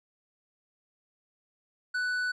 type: tone with tanh clipping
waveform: triangle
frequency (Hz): 1488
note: F#6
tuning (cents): +9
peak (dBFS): -29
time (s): 1.94-2.32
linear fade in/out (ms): 10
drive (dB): 12
effects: none